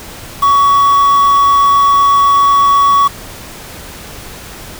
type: tone with quantisation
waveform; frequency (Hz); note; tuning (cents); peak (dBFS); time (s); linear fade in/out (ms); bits
triangle; 1123; C#6; +22; -4; 0.42-3.08; 10; 4
effects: pink hiss -30 dBFS RMS until 4.79 s

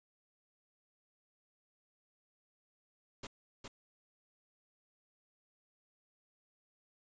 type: noise with echo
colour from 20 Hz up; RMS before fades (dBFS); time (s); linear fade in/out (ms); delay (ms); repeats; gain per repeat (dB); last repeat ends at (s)
pink; -45; 3.23-3.27; 5; 410; 1; -3; 3.68
effects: resampled to 16000 Hz

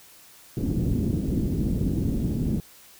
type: low-pass noise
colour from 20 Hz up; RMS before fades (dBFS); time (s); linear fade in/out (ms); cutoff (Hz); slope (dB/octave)
white; -25; 0.57-2.6; 0; 280; 24
effects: white hiss -51 dBFS RMS until 2.99 s

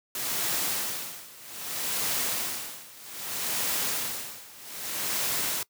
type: noise with tremolo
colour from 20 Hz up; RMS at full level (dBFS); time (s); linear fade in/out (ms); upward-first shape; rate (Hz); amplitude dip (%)
white; -28; 0.15-5.63; 2; sine; 0.63; 90
effects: noise-tail reverb RT60 0.1 s tail -21 dB re dry + high-pass 100 Hz 12 dB/octave

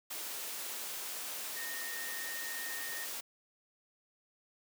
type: tone in noise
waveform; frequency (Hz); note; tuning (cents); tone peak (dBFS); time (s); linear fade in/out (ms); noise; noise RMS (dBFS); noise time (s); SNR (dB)
sine; 1845; A#6; -18; -42; 1.56-3.06; 10; white; -41; 0.1-3.21; -4
effects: high-pass 300 Hz 12 dB/octave

